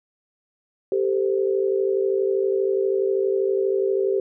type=tone cluster; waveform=sine; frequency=390.5 / 442.9 / 519 Hz; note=G4 / A4 / C5; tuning=-7 / +11 / -14 cents; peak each=-20 / -26 / -27 dBFS; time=0.92-4.2 s; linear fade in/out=2 ms; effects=none